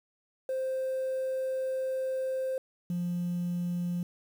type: tone pair in turn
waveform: sine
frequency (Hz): 523.3 / 175.59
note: C5 / F3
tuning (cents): 0 / +10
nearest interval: octave + perfect fifth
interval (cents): 1890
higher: first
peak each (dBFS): -27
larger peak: neither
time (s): 0.49-2.58 / 2.9-4.03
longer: first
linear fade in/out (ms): 2
effects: tanh soft clip ceiling -27 dBFS + 9-bit